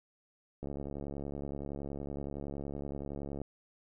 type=click train; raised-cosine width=2 ms; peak=-27 dBFS; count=198; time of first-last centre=0.63-3.416 s; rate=70.7 Hz; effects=none